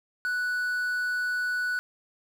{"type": "tone with quantisation", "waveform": "triangle", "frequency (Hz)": 1480, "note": "F#6", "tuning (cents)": 0, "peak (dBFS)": -24, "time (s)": [0.25, 1.79], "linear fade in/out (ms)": 0, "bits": 8, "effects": []}